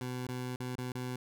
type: tone with dropouts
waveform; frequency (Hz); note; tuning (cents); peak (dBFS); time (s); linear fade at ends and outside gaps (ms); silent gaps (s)
20% pulse; 125.8; B2; +32; -31; 0.01-1.16; 2; 0.268-0.288 / 0.56-0.601 / 0.755-0.782 / 0.92-0.951
effects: none